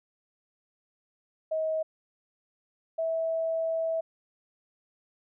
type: tone pair in turn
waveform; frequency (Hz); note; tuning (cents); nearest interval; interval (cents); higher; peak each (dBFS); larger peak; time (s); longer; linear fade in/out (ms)
sine; 634 / 652.2; D#5 / E5; +32 / -19; unison; 49; second; -26; neither; 1.51-1.83 / 2.98-4.01; second; 10
effects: none